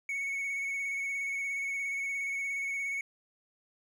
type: tone with vibrato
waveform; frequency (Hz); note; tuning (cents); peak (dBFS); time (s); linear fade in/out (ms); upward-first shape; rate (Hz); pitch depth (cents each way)
triangle; 2217; C#7; 0; -30; 0.09-3.01; 2; square; 17; 16
effects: none